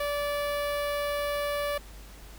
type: tone with notch filter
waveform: sawtooth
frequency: 580 Hz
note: D5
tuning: 22 cents flat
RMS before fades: -30 dBFS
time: 0-1.78 s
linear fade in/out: 5 ms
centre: 6800 Hz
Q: 1.1
effects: added 50 Hz sine -45 dBFS peak until 2.38 s + pink hiss -51 dBFS RMS until 2.38 s